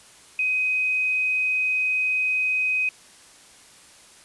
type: tone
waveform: sine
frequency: 2515 Hz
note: D#7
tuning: 18 cents sharp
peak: -20 dBFS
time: 0.39-2.89 s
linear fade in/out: 2 ms
effects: white hiss -50 dBFS RMS until 4.24 s + resampled to 24000 Hz